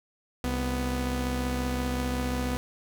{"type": "tone pair together", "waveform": "sawtooth", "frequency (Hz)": [65.69, 247.7], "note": ["C2", "B3"], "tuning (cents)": [7, 5], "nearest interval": "octave + major seventh", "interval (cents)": 2298, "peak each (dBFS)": -26, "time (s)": [0.44, 2.57], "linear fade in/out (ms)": 0, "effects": []}